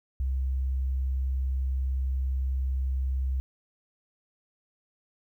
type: tone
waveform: sine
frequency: 65.6 Hz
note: C2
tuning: 5 cents sharp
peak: -25 dBFS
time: 0.2-3.4 s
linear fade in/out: 0 ms
effects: 11-bit